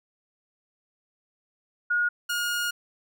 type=tone pair in turn; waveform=sine / sawtooth; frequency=1440 / 1430.1 Hz; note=F#6 / F6; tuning=-47 / +41 cents; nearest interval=unison; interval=12 cents; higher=first; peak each=-21 / -22 dBFS; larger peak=first; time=1.9-2.09 / 2.29-2.71 s; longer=second; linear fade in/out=10 ms; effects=none